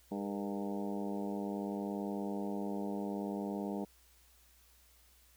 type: harmonic tone with a mistuned harmonic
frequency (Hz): 100.6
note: G2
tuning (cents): +45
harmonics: 2 / 3 / 4 / 5 / 6 / 7 / 8 / 9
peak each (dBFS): -38 / -42 / -44 / -46 / -48 / -49 / -50 / -51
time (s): 0.11-3.85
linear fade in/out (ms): 10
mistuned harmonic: 5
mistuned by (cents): -79
effects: added 60 Hz sine -66 dBFS peak until 5.36 s + white hiss -66 dBFS RMS until 5.36 s